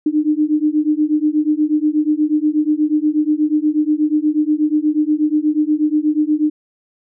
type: beating tone pair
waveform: sine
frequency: 299.5 / 307.8 Hz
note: D4 / D#4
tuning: +34 / -19 cents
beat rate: 8.3 Hz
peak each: -16 dBFS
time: 0.06-6.5 s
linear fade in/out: 5 ms
effects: none